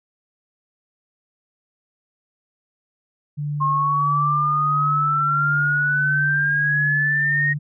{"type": "tone with tremolo", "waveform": "sine", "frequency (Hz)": 146.83, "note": "D3", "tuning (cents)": 0, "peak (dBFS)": -22, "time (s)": [3.37, 7.59], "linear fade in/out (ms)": 20, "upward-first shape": "sine", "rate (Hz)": 1.5, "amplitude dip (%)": 35}
{"type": "exponential sweep", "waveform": "sine", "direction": "up", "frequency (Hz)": [1067, 1871], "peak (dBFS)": -17, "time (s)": [3.6, 7.54], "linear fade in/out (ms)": 20}
{"effects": []}